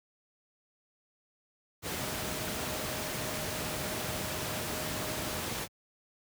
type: tone in noise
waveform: sine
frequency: 620 Hz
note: D#5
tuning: 6 cents flat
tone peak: -44 dBFS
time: 1.97-5.45 s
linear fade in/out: 50 ms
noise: pink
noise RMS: -35 dBFS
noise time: 1.82-5.68 s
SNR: -12 dB
effects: high-pass 80 Hz 12 dB/octave